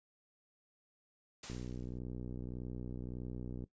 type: noise with exponential decay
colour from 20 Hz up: white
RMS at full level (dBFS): -44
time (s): 1.43-1.99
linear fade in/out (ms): 5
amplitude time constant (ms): 120
type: click train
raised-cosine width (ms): 3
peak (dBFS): -31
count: 133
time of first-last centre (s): 1.5-3.639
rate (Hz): 61.7
effects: noise-tail reverb RT60 0.1 s tail -18 dB re dry + resampled to 16000 Hz